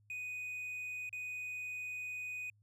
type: tone with dropouts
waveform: triangle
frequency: 2489 Hz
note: D#7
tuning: in tune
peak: -38 dBFS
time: 0.1-2.5 s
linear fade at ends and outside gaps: 2 ms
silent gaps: 1.093-1.128 s
effects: added 104 Hz sine -66 dBFS peak until 2.62 s